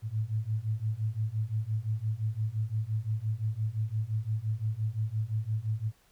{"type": "beating tone pair", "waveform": "sine", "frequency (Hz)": [106.2, 112], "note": ["G#2", "A2"], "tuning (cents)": [39, 31], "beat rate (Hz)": 5.8, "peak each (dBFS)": [-32, -31], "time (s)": [0.02, 5.92], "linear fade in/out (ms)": 50, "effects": ["pink hiss -65 dBFS RMS until 6.11 s"]}